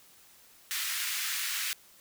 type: high-pass noise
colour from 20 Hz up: pink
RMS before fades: -33 dBFS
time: 0.71-1.73 s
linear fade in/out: 0 ms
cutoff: 1600 Hz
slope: 24 dB/octave
effects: white hiss -58 dBFS RMS until 2 s